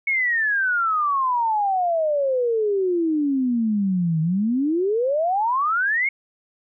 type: exponential two-way sweep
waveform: sine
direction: down then up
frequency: 2217 to 155.56 to 2217 Hz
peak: -18 dBFS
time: 0.07-6.09 s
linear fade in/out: 5 ms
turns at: 4.21 s
effects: none